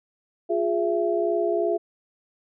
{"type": "tone cluster", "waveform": "sine", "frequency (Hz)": [352.2, 415, 670], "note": ["F4", "G#4", "E5"], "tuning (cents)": [15, -1, 28], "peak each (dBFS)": -25, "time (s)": [0.49, 1.78], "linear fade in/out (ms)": 20, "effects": []}